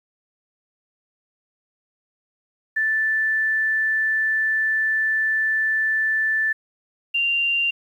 sine tone pair in turn, 1760 / 2779 Hz, A6 / F7, 0 / -9 cents, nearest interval minor sixth, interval 791 cents, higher second, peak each -18 dBFS, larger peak neither, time 2.76-6.53 / 7.14-7.71 s, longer first, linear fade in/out 10 ms, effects 9-bit

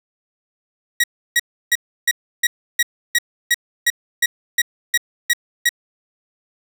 sawtooth tone bursts, 1907 Hz, A#6, 39 cents sharp, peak -9 dBFS, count 14, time 1-5.692 s, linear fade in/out 5 ms, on 38 ms, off 320 ms, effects none

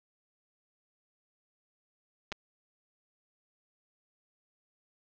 clicks, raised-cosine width 0.2 ms, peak -19 dBFS, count 2, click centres 2.319 / 2.324 s, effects low-pass 5000 Hz 12 dB/octave

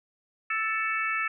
harmonic tone with a mistuned harmonic, 440 Hz, A4, in tune, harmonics 3 / 4 / 5 / 6, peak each -30 / -31 / -32 / -33 dBFS, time 0.5-1.28 s, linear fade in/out 5 ms, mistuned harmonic 5, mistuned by +29 cents, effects none

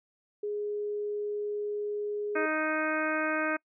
sine tone, 415.3 Hz, G#4, in tune, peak -30 dBFS, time 0.43-2.46 s, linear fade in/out 5 ms
harmonic tone, 311.1 Hz, D#4, in tune, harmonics 1 / 2 / 3 / 4 / 5 / 6 / 7 / 8, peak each -33 / -33 / -41 / -35 / -32 / -41 / -39 / -40 dBFS, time 2.35-3.57 s, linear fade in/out 10 ms
effects noise-tail reverb RT60 0.1 s tail -26 dB re dry

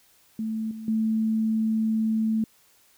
sine tone with level steps, 220.5 Hz, A3, 4 cents sharp, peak -26 / -34 / -21 dBFS, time 0.39-2.44 s, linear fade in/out 2 ms, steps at 0.71 / 0.88 s, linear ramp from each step 2 ms, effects white hiss -60 dBFS RMS until 2.97 s

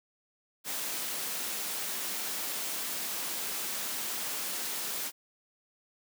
white high-pass noise, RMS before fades -35 dBFS, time 0.64-5.12 s, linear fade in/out 50 ms, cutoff 170 Hz, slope 24 dB/octave, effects none

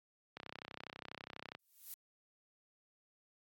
click train, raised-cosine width 0.3 ms, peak -29 dBFS, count 39, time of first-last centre 0.37-1.55 s, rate 32.2 Hz
violet noise with exponential growth, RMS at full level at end -43 dBFS, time 1.59-1.94 s, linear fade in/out 1 ms, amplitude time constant 76 ms
effects high-pass 100 Hz 12 dB/octave + AAC 64 kbps

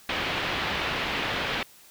white low-pass noise, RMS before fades -29 dBFS, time 0.09-1.63 s, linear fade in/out 2 ms, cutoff 3300 Hz, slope 24 dB/octave, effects white hiss -53 dBFS RMS until 1.9 s

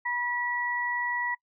sine tone pair together, 971 / 1942 Hz, B5 / B6, -30 / -30 cents, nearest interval octave, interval 1200 cents, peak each -31 / -29 dBFS, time 0.05-1.35 s, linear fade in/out 10 ms, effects noise-tail reverb RT60 0.1 s tail -25 dB re dry

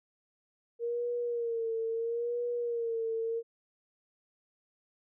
sine tone with vibrato, 466.2 Hz, A#4, in tune, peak -30 dBFS, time 0.79-3.43 s, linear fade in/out 50 ms, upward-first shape sine, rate 0.75 Hz, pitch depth 57 cents each way, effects none

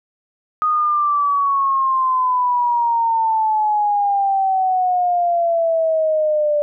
sine exponential sweep, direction down, 1244.5 to 587.3 Hz, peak -14 dBFS, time 0.62-6.62 s, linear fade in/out 0 ms, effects none

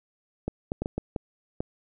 clicks, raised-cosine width 2 ms, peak -15 dBFS, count 7, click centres 0.48 / 0.719 / 0.82 / 0.859 / 0.98 / 1.162 / 1.605 s, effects none

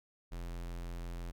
square tone, 43 Hz, F1, 26 cents flat, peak -40 dBFS, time 0.31-1.32 s, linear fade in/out 20 ms, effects none

